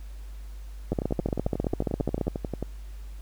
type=two click trains; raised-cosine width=2 ms; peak=-16 / -12 dBFS; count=20 / 21; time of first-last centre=0.93-2.626 / 0.92-2.281 s; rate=11.2 / 14.7 Hz; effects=added 50 Hz sine -37 dBFS peak until 3.21 s + pink hiss -57 dBFS RMS until 3.21 s